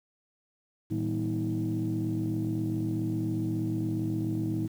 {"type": "tone cluster", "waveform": "sine", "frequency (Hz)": [112.7, 159.9, 196.7, 244.5, 319.5], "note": ["A2", "D#3", "G3", "B3", "D#4"], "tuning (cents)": [42, 48, 6, -17, 46], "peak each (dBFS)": [-31, -35, -36, -37, -30], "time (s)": [0.9, 4.68], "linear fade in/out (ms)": 20, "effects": ["tanh soft clip ceiling -21 dBFS", "9-bit"]}